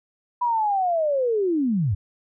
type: linear sweep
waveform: sine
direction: down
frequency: 987.8 to 84.6 Hz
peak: -19 dBFS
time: 0.41-1.95 s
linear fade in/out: 10 ms
effects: none